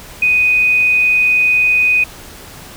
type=tone; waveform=sine; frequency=2492 Hz; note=D#7; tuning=2 cents sharp; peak=-9 dBFS; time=0.22-2.04 s; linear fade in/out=5 ms; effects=pink hiss -35 dBFS RMS until 2.76 s